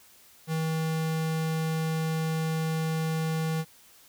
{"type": "tone", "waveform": "square", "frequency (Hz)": 160, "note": "D#3", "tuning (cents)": 49, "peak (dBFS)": -27, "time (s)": [0.47, 3.65], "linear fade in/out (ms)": 50, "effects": ["white hiss -56 dBFS RMS until 4.08 s"]}